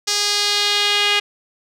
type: tone with band-pass filter sweep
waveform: sawtooth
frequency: 410.9 Hz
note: G#4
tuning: 18 cents flat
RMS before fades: -18 dBFS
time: 0.07-1.2 s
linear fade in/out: 10 ms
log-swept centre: 5400 to 2900 Hz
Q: 2.3
effects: none